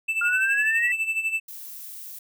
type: tone with tremolo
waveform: triangle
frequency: 2646 Hz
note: E7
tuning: 6 cents sharp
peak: -19 dBFS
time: 0.08-1.4 s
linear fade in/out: 10 ms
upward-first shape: sine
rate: 12 Hz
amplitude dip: 70%
type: exponential sweep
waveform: sine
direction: up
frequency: 1396.9 to 1975.5 Hz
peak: -21 dBFS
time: 0.21-0.92 s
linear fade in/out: 5 ms
type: noise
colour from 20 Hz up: violet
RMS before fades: -39 dBFS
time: 1.48-2.19 s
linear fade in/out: 5 ms
effects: none